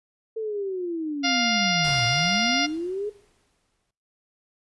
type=linear two-way sweep; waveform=sine; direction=down then up; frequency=450.2 to 113.8 to 427.1 Hz; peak=-26 dBFS; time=0.36-3.1 s; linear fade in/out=10 ms; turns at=2.06 s
type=harmonic tone; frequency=702 Hz; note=F5; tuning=9 cents sharp; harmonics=1 / 2 / 3 / 4 / 5 / 6 / 7 / 8; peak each=-28 / -30 / -27 / -28 / -31 / -32 / -29 / -31 dBFS; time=1.23-2.67 s; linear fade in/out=20 ms
type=noise with exponential decay; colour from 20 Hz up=pink; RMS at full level=-36 dBFS; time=1.84-3.91 s; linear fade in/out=5 ms; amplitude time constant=450 ms
effects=noise-tail reverb RT60 0.7 s tail -21 dB re dry + resampled to 24000 Hz